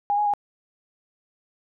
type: tone with pitch steps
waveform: sine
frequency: 816 / 834 / 819 Hz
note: G#5 / G#5 / G#5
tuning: -31 / +7 / -24 cents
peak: -19 dBFS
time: 0.1-0.337 s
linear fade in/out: 0 ms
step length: 79 ms
effects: none